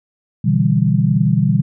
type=chord; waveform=sine; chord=E minor seventh; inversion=second; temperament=equal; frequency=123.47 / 146.83 / 164.81 / 196 Hz; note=B2 / D3 / E3 / G3; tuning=0 / 0 / 0 / 0 cents; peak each=-17 dBFS; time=0.44-1.62 s; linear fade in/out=10 ms; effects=none

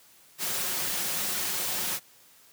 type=noise with comb filter; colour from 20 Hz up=white; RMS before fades=-30 dBFS; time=0.38-2 s; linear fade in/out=50 ms; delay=5.5 ms; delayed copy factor=+0.5; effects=white hiss -57 dBFS RMS until 2.52 s + high-pass 60 Hz 12 dB/octave

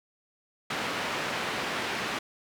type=band-pass noise; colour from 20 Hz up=white; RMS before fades=-32 dBFS; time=0.7-2.19 s; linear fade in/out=5 ms; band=130 to 2400 Hz; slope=12 dB/octave; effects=none

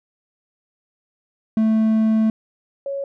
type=tone pair in turn; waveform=triangle / sine; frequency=220 / 554.4 Hz; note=A3 / C#5; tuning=0 / 0 cents; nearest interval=octave + major third; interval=1600 cents; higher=second; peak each=-12 / -23 dBFS; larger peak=first; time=1.57-2.3 / 2.86-3.04 s; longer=first; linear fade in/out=2 ms; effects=none

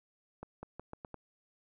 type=accelerating click train; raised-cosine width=1 ms; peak=-29 dBFS; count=6; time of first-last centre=0.43-1.143 s; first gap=200 ms; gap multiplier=0.83; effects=none

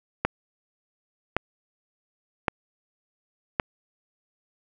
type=click train; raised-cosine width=0.5 ms; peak=-6 dBFS; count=4; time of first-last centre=0.25-3.598 s; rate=0.896 Hz; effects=none

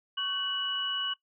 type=tone cluster; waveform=sine; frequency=1114 / 1527 / 2942 Hz; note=C#6 / G6 / F#7; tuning=+8 / -46 / -11 cents; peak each=-38 / -38 / -30 dBFS; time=0.17-1.14 s; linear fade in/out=10 ms; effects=noise-tail reverb RT60 0.1 s tail -19 dB re dry

